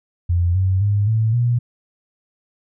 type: tone with pitch steps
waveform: sine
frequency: 87 / 94.33 / 102.27 / 110.89 / 120.23 Hz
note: F2 / F#2 / G#2 / A2 / B2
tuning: -6 / +34 / -26 / +14 / -46 cents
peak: -14 dBFS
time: 0.29-1.59 s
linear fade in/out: 10 ms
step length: 260 ms
effects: none